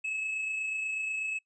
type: tone with amplitude modulation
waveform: triangle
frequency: 2588 Hz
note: E7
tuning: 32 cents flat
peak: -28 dBFS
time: 0.04-1.39 s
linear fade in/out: 10 ms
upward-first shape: sine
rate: 28.2 Hz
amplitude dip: 30%
effects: noise-tail reverb RT60 0.1 s tail -23 dB re dry + resampled to 22050 Hz